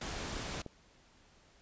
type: noise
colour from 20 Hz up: pink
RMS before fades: -40 dBFS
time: 0.01-0.62 s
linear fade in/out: 5 ms
type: clicks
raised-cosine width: 2 ms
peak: -28 / -29 dBFS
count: 2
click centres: 0.367 / 0.663 s
effects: pink hiss -64 dBFS RMS until 1.61 s + resampled to 16000 Hz